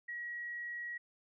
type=tone; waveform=sine; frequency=1910 Hz; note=A#6; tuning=42 cents sharp; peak=-39 dBFS; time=0.08-0.98 s; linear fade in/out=10 ms; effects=none